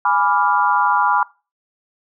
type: chord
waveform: sine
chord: G# diminished seventh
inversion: none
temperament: equal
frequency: 830.6 / 987.8 / 1174.7 / 1396.9 Hz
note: G#5 / B5 / D6 / F6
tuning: 0 / 0 / 0 / 0 cents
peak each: -19 / -17 / -20 / -21 dBFS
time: 0.05-1.23 s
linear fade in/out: 2 ms
effects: noise-tail reverb RT60 0.3 s tail -21 dB re dry